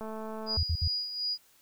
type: click train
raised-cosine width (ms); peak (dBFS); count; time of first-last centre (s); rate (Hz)
1; -27; 123; 0.01-0.567; 219
type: tone with tremolo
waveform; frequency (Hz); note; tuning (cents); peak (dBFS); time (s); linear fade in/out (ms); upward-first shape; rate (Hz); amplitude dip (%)
sine; 4897; D#8; -28; -28; 0.46-1.38; 50; sine; 2.7; 60
type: tone bursts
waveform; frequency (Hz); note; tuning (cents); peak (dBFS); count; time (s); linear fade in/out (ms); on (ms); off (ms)
sine; 82.41; E2; 0; -25; 3; 0.57-0.879; 5; 63; 60
effects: white hiss -63 dBFS RMS until 1.61 s